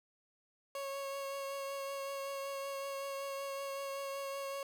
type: tone with vibrato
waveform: 30% pulse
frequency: 551 Hz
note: C#5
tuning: 11 cents flat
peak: -36 dBFS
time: 0.75-4.63 s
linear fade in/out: 2 ms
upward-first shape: triangle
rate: 5.3 Hz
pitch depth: 17 cents each way
effects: none